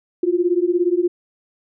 sine beating tone pair, 343.8 / 360.8 Hz, F4 / F#4, -27 / -44 cents, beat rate 17 Hz, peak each -18 dBFS, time 0.23-1.08 s, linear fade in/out 5 ms, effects none

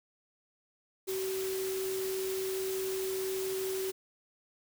sine tone in noise, 380.4 Hz, F#4, 48 cents sharp, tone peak -32 dBFS, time 1.07-3.92 s, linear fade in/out 20 ms, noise white, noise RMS -41 dBFS, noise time 1.07-3.92 s, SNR +6 dB, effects none

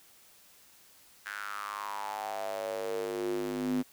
square tone with high-pass filter sweep, 51.1 Hz, G#1, 27 cents flat, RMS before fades -35 dBFS, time 1.25-3.83 s, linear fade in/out 20 ms, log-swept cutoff 1600 to 240 Hz, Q 6.3, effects white hiss -59 dBFS RMS until 3.92 s

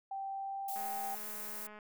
sine tone with pitch glide, 781 to 790.1 Hz, G5 to G5, -7 to +13 cents, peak -37 dBFS, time 0.11-1.15 s, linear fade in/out 5 ms, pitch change +20 cents, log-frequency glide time 0.3-0.96 s
violet noise, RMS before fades -43 dBFS, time 0.68-1.67 s, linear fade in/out 5 ms
click train, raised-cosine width 0.5 ms, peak -37 dBFS, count 218, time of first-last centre 0.76-1.788 s, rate 211 Hz
effects none

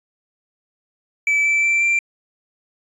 triangle tone with pitch steps, 2307 / 2324 / 2342 / 2360 Hz, D7 / D7 / D7 / D7, -31 / -19 / -5 / +8 cents, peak -13 dBFS, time 1.27-1.99 s, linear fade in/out 2 ms, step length 180 ms, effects resampled to 24000 Hz

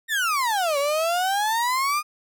35% pulse exponential two-way sweep, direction down then up, 1874 to 554.4 to 1236 Hz, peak -19 dBFS, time 0.08-2.03 s, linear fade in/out 50 ms, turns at 0.78 s, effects none

